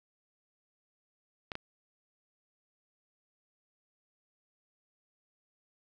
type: clicks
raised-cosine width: 0.3 ms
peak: -21 dBFS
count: 2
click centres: 1.518 / 1.554 s
effects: none